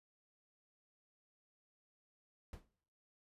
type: noise with exponential decay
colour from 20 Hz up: brown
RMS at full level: -45 dBFS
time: 2.53-2.69 s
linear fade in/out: 2 ms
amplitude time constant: 33 ms
effects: noise-tail reverb RT60 0.7 s tail -22 dB re dry + resampled to 32000 Hz